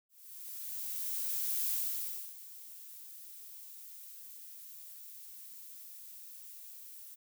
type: noise with ADSR envelope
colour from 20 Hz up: violet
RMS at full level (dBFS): -33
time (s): 0.09-7.16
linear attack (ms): 1600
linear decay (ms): 640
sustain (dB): -17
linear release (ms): 26
effects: none